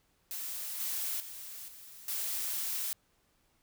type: noise with level steps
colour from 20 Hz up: blue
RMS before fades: -39 / -35 / -45 / -51 / -35 dBFS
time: 0.31-2.93 s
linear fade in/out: 0 ms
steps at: 0.8 / 1.2 / 1.68 / 2.08 s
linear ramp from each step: 2 ms
effects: pink hiss -72 dBFS RMS until 3.62 s